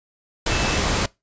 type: tone in noise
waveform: sine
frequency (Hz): 2633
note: E7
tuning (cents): -3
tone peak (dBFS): -30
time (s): 0.5-0.78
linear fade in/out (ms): 5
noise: pink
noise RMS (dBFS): -21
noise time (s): 0.46-1.06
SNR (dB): -12
effects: noise-tail reverb RT60 0.2 s tail -22 dB re dry + resampled to 16000 Hz